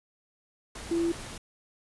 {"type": "tone in noise", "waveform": "sine", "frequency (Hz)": 336.9, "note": "E4", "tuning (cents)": 38, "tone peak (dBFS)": -24, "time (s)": [0.91, 1.12], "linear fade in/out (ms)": 5, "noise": "pink", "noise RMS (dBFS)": -41, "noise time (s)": [0.75, 1.38], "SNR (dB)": 14, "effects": ["resampled to 24000 Hz"]}